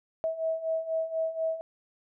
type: beating tone pair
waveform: sine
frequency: 644 / 648.1 Hz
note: E5 / E5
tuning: -41 / -30 cents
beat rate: 4.1 Hz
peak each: -33 / -29 dBFS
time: 0.24-1.61 s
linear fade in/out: 0 ms
effects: none